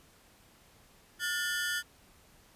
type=ring-modulated tone; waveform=sawtooth; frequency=1605 Hz; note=G6; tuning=40 cents sharp; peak=-24 dBFS; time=1.19-1.83 s; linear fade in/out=50 ms; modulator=170 Hz; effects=pink hiss -61 dBFS RMS until 2.55 s + resampled to 32000 Hz